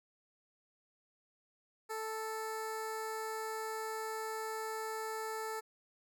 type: tone with notch filter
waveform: 15% pulse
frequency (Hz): 440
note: A4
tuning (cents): 0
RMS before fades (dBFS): -40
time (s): 1.89-5.61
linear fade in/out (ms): 20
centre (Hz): 3300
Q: 1.1
effects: none